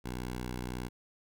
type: tone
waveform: 10% pulse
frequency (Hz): 61.74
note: B1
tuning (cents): 0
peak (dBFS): -28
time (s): 0.04-0.89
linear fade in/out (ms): 20
effects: none